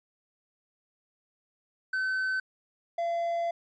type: tone pair in turn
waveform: triangle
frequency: 1526 / 681 Hz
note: G6 / F5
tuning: -47 / -44 cents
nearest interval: octave + major second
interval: 1397 cents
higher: first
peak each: -25 dBFS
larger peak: neither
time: 1.93-2.4 / 2.98-3.51 s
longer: second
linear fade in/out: 5 ms
effects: resampled to 16000 Hz